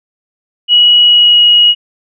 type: tone with pitch glide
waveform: sine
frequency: 2916 to 2898 Hz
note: F#7 to F#7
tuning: -26 to -37 cents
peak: -3 dBFS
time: 0.68-1.75 s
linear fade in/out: 50 ms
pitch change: -11 cents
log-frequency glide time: 1.02-1.44 s
effects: none